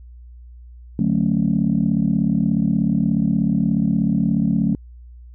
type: chord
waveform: sine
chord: D major seventh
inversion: none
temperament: just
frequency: 146.83 / 183.54 / 220.2 / 275.3 Hz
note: D3 / F#3 / A3 / C#4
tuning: 0 / -14 / +2 / -12 cents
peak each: -23 / -19 / -19 / -23 dBFS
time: 0.99-4.75 s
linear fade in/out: 2 ms
effects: tanh soft clip ceiling -7 dBFS + added 60 Hz sine -38 dBFS peak until 5.34 s